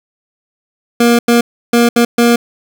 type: tone bursts at uneven times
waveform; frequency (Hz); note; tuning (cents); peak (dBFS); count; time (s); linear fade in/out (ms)
25% pulse; 236.6; A#3; +26; -3; 5; 1-1.19 / 1.28-1.41 / 1.73-1.89 / 1.96-2.05 / 2.18-2.36; 5
effects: none